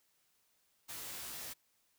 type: noise with comb filter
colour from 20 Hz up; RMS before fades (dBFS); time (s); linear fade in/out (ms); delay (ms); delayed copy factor
white; -45; 0.88-1.54; 20; 16; +0.9
effects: white hiss -75 dBFS RMS until 1.98 s